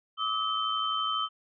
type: tone cluster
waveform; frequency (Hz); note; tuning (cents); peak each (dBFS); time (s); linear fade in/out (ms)
sine; 1167 / 1279 / 3093; D6 / D#6 / G7; -11 / +47 / -24; -34 / -30 / -31; 0.17-1.29; 50
effects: none